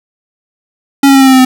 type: tone with pitch steps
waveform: square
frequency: 277.2 / 273.7 / 270.2 / 266.8 / 263.5 / 260.1 / 256.9 Hz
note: C#4 / C#4 / C#4 / C4 / C4 / C4 / C4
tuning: 0 / -22 / -44 / +34 / +12 / -10 / -32 cents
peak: -3 dBFS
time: 1.03-1.45 s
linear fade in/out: 5 ms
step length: 60 ms
effects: none